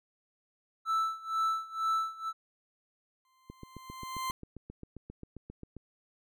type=tone with tremolo; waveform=triangle; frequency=1319 Hz; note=E6; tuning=1 cent sharp; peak=-24 dBFS; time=0.85-2.33 s; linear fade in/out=50 ms; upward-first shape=sine; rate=2.1 Hz; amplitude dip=90%
type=tone with exponential growth; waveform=40% pulse; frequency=1042 Hz; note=C6; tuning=7 cents flat; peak=-30 dBFS; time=3.25-4.31 s; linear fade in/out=1 ms; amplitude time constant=230 ms
type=click train; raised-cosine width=3 ms; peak=-31 dBFS; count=18; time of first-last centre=3.5-5.767 s; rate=7.5 Hz
effects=none